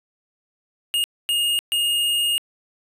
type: tone bursts at uneven times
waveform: square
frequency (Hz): 2847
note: F7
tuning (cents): +33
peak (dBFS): -19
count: 3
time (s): 0.94-1.04 / 1.29-1.59 / 1.72-2.38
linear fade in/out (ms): 0
effects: resampled to 32000 Hz + 10-bit